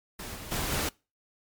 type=noise with level steps; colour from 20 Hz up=pink; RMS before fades=-39 / -42 / -31 / -29 dBFS; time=0.19-0.89 s; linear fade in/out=5 ms; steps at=0.35 / 0.51 / 0.71 s; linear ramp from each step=10 ms; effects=noise-tail reverb RT60 0.3 s tail -25 dB re dry + MP3 96 kbps